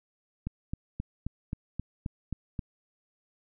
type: click train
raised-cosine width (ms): 5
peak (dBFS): -20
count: 9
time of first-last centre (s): 0.47-2.592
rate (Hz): 3.77
effects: none